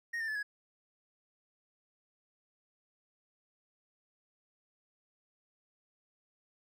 triangle tone with pitch steps, 1863 / 1796.4 / 1732.2 / 1670.3 Hz, A#6 / A6 / A6 / G#6, -2 / +35 / -28 / +9 cents, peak -32 dBFS, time 0.13-0.43 s, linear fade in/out 10 ms, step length 75 ms, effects none

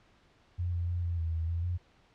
sine tone with pitch steps, 88.1 / 86.4 / 87.5 / 85.9 / 82.1 / 81.6 / 84.5 / 88.3 Hz, F2 / F2 / F2 / F2 / E2 / E2 / E2 / F2, +16 / -18 / +4 / -28 / -6 / -17 / +43 / +20 cents, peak -29 dBFS, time 0.58-1.78 s, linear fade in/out 20 ms, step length 150 ms, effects pink hiss -64 dBFS RMS until 2.14 s + low-pass 4000 Hz 12 dB/octave

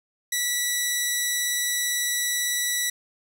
10% pulse tone, 1953 Hz, B6, 20 cents flat, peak -14 dBFS, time 0.32-2.9 s, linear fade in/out 5 ms, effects none

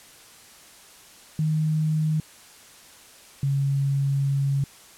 sine tone pair in turn, 155.56 / 138.63 Hz, D#3 / C#3, 0 / 0 cents, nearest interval major second, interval 200 cents, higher first, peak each -20 dBFS, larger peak neither, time 1.39-2.2 / 3.43-4.64 s, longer second, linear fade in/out 2 ms, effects white hiss -49 dBFS RMS until 4.97 s + low-pass 11000 Hz 12 dB/octave

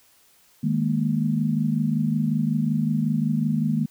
sine chord, D# suspended fourth, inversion none, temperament equal, 155.56 / 207.7 / 233.1 Hz, D#3 / G#3 / A#3, 0 / 0 / 0 cents, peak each -24 / -25 / -24 dBFS, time 0.63-3.86 s, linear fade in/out 10 ms, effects white hiss -58 dBFS RMS until 3.9 s

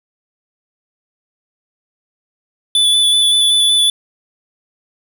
square tone with vibrato, 3471 Hz, A7, 24 cents flat, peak -10 dBFS, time 2.75-3.9 s, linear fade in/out 2 ms, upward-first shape square, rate 5.3 Hz, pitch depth 10 cents each way, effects none

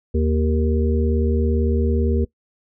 harmonic tone, 77.8 Hz, D#2, in tune, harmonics 1 / 3 / 5 / 6, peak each -18 / -23 / -25 / -26 dBFS, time 0.14-2.25 s, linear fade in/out 10 ms, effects noise-tail reverb RT60 0.1 s tail -20 dB re dry

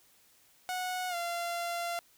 sawtooth tone with pitch glide, 734 to 688.8 Hz, F#5 to F5, -14 to -24 cents, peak -29 dBFS, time 0.69-1.99 s, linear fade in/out 0 ms, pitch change -110 cents, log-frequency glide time 1.09-1.15 s, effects white hiss -64 dBFS RMS until 2.17 s

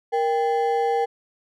triangle ring-modulated tone, 630 Hz, D#5, 21 cents sharp, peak -14 dBFS, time 0.12-1.06 s, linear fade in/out 20 ms, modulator 162 Hz, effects none

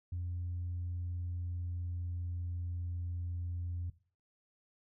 sine tone with pitch glide, 88 to 87.19 Hz, F2 to F2, +14 to -2 cents, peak -34 dBFS, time 0.12-3.9 s, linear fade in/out 5 ms, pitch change -16 cents, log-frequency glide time 0.69-2.93 s, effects noise-tail reverb RT60 0.4 s tail -17 dB re dry + tanh soft clip ceiling -32 dBFS

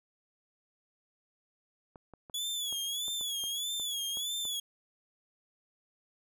clicks, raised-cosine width 1 ms, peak -35 dBFS, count 10, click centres 1.958 / 2.137 / 2.298 / 2.726 / 3.082 / 3.211 / 3.439 / 3.798 / 4.172 / 4.453 s
sawtooth tone with vibrato, 3390 Hz, G#7, 35 cents sharp, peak -30 dBFS, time 2.34-4.6 s, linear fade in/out 5 ms, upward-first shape sine, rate 1.6 Hz, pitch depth 93 cents each way
effects none

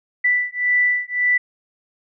sine beating tone pair, 1975.5 / 1977.3 Hz, B6 / B6, 0 / +2 cents, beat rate 1.8 Hz, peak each -19 dBFS, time 0.24-1.38 s, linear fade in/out 10 ms, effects none

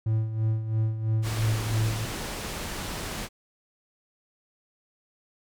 triangle tone with tremolo, 110.3 Hz, A2, 5 cents sharp, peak -19 dBFS, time 0.06-2.05 s, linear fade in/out 5 ms, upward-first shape sine, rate 3 Hz, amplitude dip 65%
pink low-pass noise, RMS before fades -34 dBFS, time 1.22-3.29 s, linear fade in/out 50 ms, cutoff 11000 Hz, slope 12 dB/octave
effects none

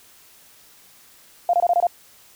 sine tone bursts, 698.5 Hz, F5, in tune, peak -14 dBFS, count 6, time 1.49-1.869 s, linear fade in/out 2 ms, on 44 ms, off 23 ms, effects white hiss -51 dBFS RMS until 2.35 s

